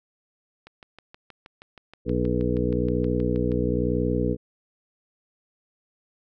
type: click train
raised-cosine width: 0.3 ms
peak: -28 dBFS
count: 19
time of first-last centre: 0.67-3.518 s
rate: 6.32 Hz
type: harmonic tone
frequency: 61 Hz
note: B1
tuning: 21 cents flat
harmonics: 1 / 2 / 3 / 4 / 5 / 7 / 8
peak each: -29 / -29 / -29 / -29 / -29 / -29 / -29 dBFS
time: 2.05-4.37 s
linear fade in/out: 50 ms
effects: none